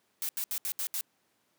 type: noise bursts at uneven times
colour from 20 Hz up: blue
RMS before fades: -33 dBFS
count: 6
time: 0.22-0.29 / 0.37-0.44 / 0.51-0.58 / 0.65-0.72 / 0.79-0.87 / 0.94-1.01 s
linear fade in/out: 0 ms
effects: pink hiss -72 dBFS RMS until 1.58 s + high-pass 200 Hz 12 dB/octave